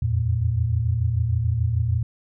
sine tone cluster, 83.2 / 90 / 115.1 Hz, E2 / F#2 / A#2, +17 / -47 / -22 cents, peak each -24 / -28 / -21 dBFS, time 0.02-2.03 s, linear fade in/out 5 ms, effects none

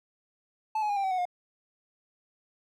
triangle tone with pitch steps, 871 / 842.8 / 815.5 / 789.1 / 763.5 / 738.8 / 714.9 Hz, A5 / G#5 / G#5 / G5 / G5 / F#5 / F5, -18 / +25 / -32 / +11 / -46 / -3 / +40 cents, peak -24 dBFS, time 0.75-1.254 s, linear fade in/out 5 ms, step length 72 ms, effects none

